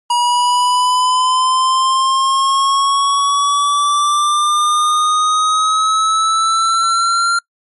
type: exponential sweep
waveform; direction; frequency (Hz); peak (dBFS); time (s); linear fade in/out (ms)
square; up; 960 to 1386; -12; 0.1-7.39; 5
effects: noise-tail reverb RT60 0.1 s tail -25 dB re dry + MP3 48 kbps